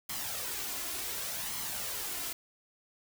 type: noise with flanger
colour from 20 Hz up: white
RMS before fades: -37 dBFS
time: 0.09-2.33 s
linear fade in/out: 5 ms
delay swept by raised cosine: 0.95 to 2.95 ms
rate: 0.68 Hz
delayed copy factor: +0.5
effects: none